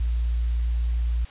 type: tone with tanh clipping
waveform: triangle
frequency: 58.1 Hz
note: A#1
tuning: 5 cents flat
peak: -21 dBFS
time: 0-1.25 s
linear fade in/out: 5 ms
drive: 5 dB
effects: white hiss -47 dBFS RMS until 1.3 s + resampled to 8000 Hz